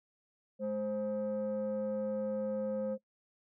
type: tone pair together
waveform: sine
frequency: 211 / 526 Hz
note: G#3 / C5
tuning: +28 / +9 cents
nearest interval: octave + major third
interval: 1581 cents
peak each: -35 / -32 dBFS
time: 0.59-2.98 s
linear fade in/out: 50 ms
effects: noise-tail reverb RT60 0.1 s tail -20 dB re dry + tanh soft clip ceiling -29 dBFS